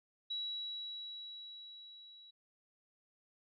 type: tone with level ramp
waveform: sine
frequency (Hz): 3900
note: B7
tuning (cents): -23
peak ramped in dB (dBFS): -36 to -55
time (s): 0.3-2.31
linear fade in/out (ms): 10
effects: none